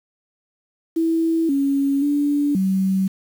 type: tone with pitch steps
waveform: sine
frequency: 327.6 / 277.4 / 289.1 / 190.9 Hz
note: E4 / C#4 / D4 / G3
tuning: -11 / +1 / -27 / -46 cents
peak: -16 dBFS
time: 0.96-3.08 s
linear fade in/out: 10 ms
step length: 530 ms
effects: 7-bit